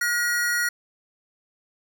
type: tone pair together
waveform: square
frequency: 1436.9 / 1907 Hz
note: F6 / A#6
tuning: +49 / +39 cents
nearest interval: perfect fourth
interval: 490 cents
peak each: -25 dBFS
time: 0.01-0.69 s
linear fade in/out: 5 ms
effects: none